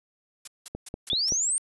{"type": "noise bursts", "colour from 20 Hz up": "blue", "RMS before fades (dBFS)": -36, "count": 5, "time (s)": [0.45, 1.3], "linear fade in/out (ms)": 5, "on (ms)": 26, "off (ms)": 180}
{"type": "click train", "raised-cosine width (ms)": 2, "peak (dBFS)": -20, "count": 4, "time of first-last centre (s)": [0.75, 1.323], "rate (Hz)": 5.24}
{"type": "linear sweep", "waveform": "sine", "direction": "up", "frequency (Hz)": [3322, 8870], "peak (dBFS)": -23, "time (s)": [1.1, 1.58], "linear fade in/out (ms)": 0}
{"effects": ["resampled to 24000 Hz"]}